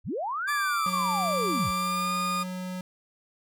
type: linear two-way sweep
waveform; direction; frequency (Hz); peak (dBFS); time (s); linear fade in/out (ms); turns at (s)
sine; up then down; 38.14 to 1742 to 38.14; -28; 0.04-1.72; 50; 0.51
type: tone with pitch glide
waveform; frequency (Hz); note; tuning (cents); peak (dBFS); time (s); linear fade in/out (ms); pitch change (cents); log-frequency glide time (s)
40% pulse; 1174.7 to 1221.8; D6 to D#6; 0 to -32; -26; 0.47-2.44; 20; +68; 1.68-2.16
type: tone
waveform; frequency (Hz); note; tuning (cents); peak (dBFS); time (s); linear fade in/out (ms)
square; 183.4; F#3; -15; -33; 0.86-2.81; 2
effects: none